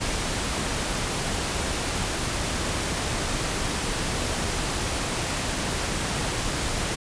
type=noise; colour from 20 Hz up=pink; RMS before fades=-27 dBFS; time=0-6.96 s; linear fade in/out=20 ms; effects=resampled to 22050 Hz